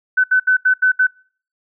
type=tone bursts at uneven times; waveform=sine; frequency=1511 Hz; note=F#6; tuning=36 cents sharp; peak=-10 dBFS; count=6; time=0.17-0.24 / 0.31-0.4 / 0.47-0.57 / 0.65-0.74 / 0.82-0.92 / 0.99-1.07 s; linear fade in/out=10 ms; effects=noise-tail reverb RT60 0.5 s tail -26 dB re dry